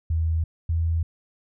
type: tone pair in turn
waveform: sine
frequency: 81 / 82.42 Hz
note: E2 / E2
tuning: -30 / 0 cents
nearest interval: unison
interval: 30 cents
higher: second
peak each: -20 dBFS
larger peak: neither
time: 0.1-0.44 / 0.69-1.03 s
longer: neither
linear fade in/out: 5 ms
effects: none